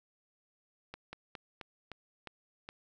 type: slowing click train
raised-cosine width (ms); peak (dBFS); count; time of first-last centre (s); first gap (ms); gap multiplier
0.3; -27; 7; 0.94-2.689; 190; 1.17
effects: none